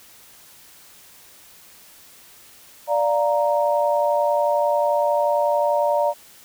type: chord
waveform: sine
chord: Bb major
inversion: first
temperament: equal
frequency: 587.3 / 698.5 / 932.3 Hz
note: D5 / F5 / Bb5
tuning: 0 / 0 / 0 cents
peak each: -19 / -24 / -22 dBFS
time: 2.87-6.14 s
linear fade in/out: 50 ms
effects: white hiss -48 dBFS RMS until 6.44 s